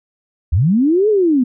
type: linear two-way sweep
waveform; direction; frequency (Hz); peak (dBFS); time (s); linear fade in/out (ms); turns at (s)
sine; up then down; 65.41 to 440 to 236.2; -10; 0.52-1.44; 10; 1.09
effects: none